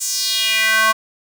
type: tone with high-pass filter sweep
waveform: square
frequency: 220 Hz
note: A3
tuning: in tune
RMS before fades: -17 dBFS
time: 0-0.93 s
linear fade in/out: 20 ms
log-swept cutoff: 7500 to 1100 Hz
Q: 2.9
effects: none